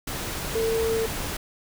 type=tone in noise; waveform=sine; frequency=449.8 Hz; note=A4; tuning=38 cents sharp; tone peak=-22 dBFS; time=0.55-1.06 s; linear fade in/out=5 ms; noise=pink; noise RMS=-31 dBFS; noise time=0.07-1.37 s; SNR=+6 dB; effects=none